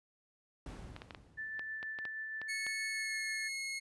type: noise with exponential decay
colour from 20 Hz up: brown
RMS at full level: -40 dBFS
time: 0.66-2.04 s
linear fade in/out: 2 ms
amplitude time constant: 300 ms
type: clicks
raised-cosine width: 0.3 ms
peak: -29 dBFS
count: 10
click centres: 0.964 / 1.019 / 1.108 / 1.148 / 1.594 / 1.829 / 1.988 / 2.053 / 2.416 / 2.666 s
type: tone with tremolo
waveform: sine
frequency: 1760 Hz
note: A6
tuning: in tune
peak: -38 dBFS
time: 1.37-3.49 s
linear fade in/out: 20 ms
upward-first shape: sine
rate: 6.3 Hz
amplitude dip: 25%
type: tone with pitch glide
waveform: sawtooth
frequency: 2200 to 2167 Hz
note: C#7 to C#7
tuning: -14 to -40 cents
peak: -34 dBFS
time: 2.48-3.8 s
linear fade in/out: 20 ms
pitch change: -26 cents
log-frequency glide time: 2.89-3.18 s
effects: high-pass 60 Hz 12 dB/octave + resampled to 24000 Hz